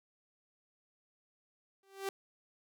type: tone with exponential growth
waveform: sawtooth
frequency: 390 Hz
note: G4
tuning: 9 cents flat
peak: -28 dBFS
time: 1.83-2.09 s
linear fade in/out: 2 ms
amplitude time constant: 56 ms
effects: none